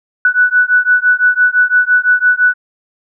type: beating tone pair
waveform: sine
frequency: 1480 / 1485.9 Hz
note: F#6 / F#6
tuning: 0 / +7 cents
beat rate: 5.9 Hz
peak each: -11 dBFS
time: 0.25-2.54 s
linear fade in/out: 2 ms
effects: none